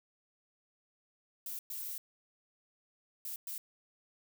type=noise bursts at uneven times; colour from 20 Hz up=violet; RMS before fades=-41 dBFS; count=4; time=1.46-1.59 / 1.7-1.98 / 3.25-3.36 / 3.47-3.58 s; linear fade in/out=2 ms; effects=none